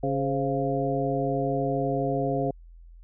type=harmonic tone with a mistuned harmonic; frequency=138.59 Hz; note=C#3; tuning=in tune; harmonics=1 / 2 / 3 / 4 / 5; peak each=-30 / -30 / -30 / -30 / -30 dBFS; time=0.03-2.51 s; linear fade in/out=5 ms; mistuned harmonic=4; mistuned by=-83 cents; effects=added 42 Hz sine -45 dBFS peak until 3.03 s